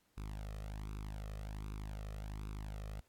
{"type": "tone with flanger", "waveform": "sawtooth", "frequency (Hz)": 51.91, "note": "G#1", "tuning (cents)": 0, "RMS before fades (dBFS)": -44, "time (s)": [0.17, 3.01], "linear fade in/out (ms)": 10, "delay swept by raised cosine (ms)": [0.79, 1.62], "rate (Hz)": 1.3, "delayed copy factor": 0.8, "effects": ["pink hiss -75 dBFS RMS until 3.08 s", "AAC 64 kbps"]}